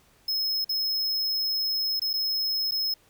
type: tone with dropouts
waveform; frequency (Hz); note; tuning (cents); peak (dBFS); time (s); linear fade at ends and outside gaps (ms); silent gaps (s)
square; 5170; E8; -34; -25; 0.28-2.94; 5; 0.645-0.692 / 1.996-2.017 / 2.132-2.137 / 2.711-2.719
effects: pink hiss -61 dBFS RMS until 3.09 s